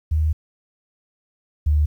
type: tone pair in turn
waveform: sine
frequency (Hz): 77.78 / 74.75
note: D#2 / D2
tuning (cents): 0 / +31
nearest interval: minor second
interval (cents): 69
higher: first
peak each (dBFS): -16 / -14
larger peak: second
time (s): 0.11-0.33 / 1.66-1.86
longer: first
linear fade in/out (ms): 10
effects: 9-bit